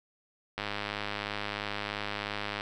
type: click train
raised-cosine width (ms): 0.3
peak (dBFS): -17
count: 210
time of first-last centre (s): 0.58-2.609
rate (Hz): 103
effects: none